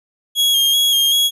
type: tone with vibrato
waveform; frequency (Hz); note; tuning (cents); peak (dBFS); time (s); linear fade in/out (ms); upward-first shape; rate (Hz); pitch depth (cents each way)
40% pulse; 3273; G#7; -26; -11; 0.35-1.31; 50; square; 2.6; 27
effects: none